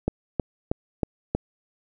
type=click train; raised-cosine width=2 ms; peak=-9 dBFS; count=5; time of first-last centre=0.08-1.35 s; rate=3.15 Hz; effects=none